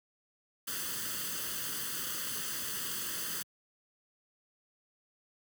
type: noise with comb filter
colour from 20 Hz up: white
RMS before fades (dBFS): -37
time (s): 0.67-3.43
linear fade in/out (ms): 10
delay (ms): 0.64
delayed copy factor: +0.75
effects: high-pass 100 Hz 12 dB/octave